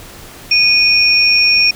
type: tone pair together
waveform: sine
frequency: 2470 / 5503 Hz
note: D#7 / F8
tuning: -13 / -26 cents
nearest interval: octave + major second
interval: 1387 cents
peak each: -10 / -11 dBFS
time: 0.51-1.71 s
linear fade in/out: 5 ms
effects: pink hiss -35 dBFS RMS until 1.75 s